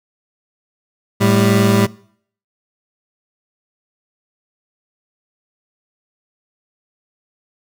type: tone pair together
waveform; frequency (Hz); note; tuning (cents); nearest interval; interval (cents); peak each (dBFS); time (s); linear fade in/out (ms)
25% pulse; 110 / 197.7; A2 / G3; 0 / +15; minor seventh; 1015; -10; 1.2-1.87; 20
effects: noise-tail reverb RT60 0.6 s tail -23 dB re dry